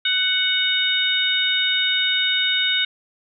harmonic tone with a mistuned harmonic, 740 Hz, F#5, in tune, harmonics 2 / 3 / 4 / 5, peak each -25 / -25 / -24 / -20 dBFS, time 0.05-2.85 s, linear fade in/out 5 ms, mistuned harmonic 2, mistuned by +18 cents, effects none

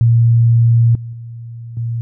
sine tone with level steps, 116.54 Hz, A#2, in tune, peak -7 / -24 / -27 / -17 dBFS, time 0.01-2.01 s, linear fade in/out 0 ms, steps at 0.95 / 1.13 / 1.77 s, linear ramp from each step 2 ms, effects none

